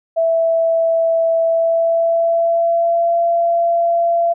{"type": "tone with pitch glide", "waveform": "sine", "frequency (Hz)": [659.3, 680.6], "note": ["E5", "F5"], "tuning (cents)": [0, -45], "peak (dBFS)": -12, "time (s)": [0.16, 4.34], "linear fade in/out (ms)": 20, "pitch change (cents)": 55, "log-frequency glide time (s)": [1.43, 3.17], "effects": []}